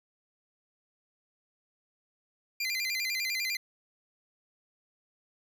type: tone with vibrato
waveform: 25% pulse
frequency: 2217 Hz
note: C#7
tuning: in tune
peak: -26 dBFS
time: 2.6-3.57 s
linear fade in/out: 5 ms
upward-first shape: square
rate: 10 Hz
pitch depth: 130 cents each way
effects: none